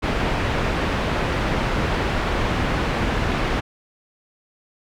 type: low-pass noise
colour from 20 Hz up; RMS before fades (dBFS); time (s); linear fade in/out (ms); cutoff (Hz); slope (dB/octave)
pink; -22; 0.02-3.61; 20; 2500; 12
effects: none